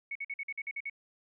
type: tone bursts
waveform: sine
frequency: 2217 Hz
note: C#7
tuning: in tune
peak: -34 dBFS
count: 9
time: 0.11-0.898 s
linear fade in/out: 5 ms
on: 44 ms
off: 49 ms
effects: none